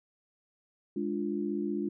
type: chord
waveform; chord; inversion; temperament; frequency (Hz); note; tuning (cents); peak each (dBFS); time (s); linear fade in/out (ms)
sine; D diminished; second; equal; 207.7 / 293.7 / 349.2; Ab3 / D4 / F4; 0 / 0 / 0; -34; 0.96-1.89; 5
effects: none